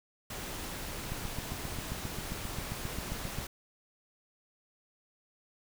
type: noise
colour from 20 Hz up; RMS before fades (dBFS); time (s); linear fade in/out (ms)
pink; -40; 0.3-3.47; 5
type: click train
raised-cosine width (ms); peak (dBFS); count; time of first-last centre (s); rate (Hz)
5; -25; 18; 1.12-3.387; 7.5
effects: none